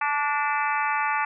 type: harmonic tone with a mistuned harmonic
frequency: 290.6 Hz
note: D4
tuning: 18 cents flat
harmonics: 3 / 4 / 5 / 6 / 7 / 8 / 9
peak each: -26 / -28 / -30 / -32 / -33 / -34 / -35 dBFS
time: 0.01-1.25 s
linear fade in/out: 5 ms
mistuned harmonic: 6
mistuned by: +35 cents
effects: none